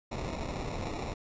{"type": "noise with sample-and-hold", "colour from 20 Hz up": "pink", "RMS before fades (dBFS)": -36, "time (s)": [0.11, 1.14], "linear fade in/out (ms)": 10, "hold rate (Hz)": 1575, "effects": ["resampled to 16000 Hz"]}